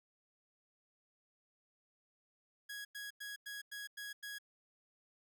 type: tone bursts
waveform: sawtooth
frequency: 1661.2 Hz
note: G#6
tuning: in tune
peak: -40 dBFS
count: 7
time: 2.69-4.386 s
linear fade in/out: 10 ms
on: 160 ms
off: 96 ms
effects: none